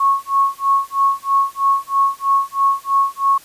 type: tone with tremolo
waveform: sine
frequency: 1100 Hz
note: C#6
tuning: 14 cents flat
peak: -10 dBFS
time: 0-3.38 s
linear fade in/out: 5 ms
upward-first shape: sine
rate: 3.1 Hz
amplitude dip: 100%
effects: white hiss -44 dBFS RMS until 3.44 s + resampled to 32000 Hz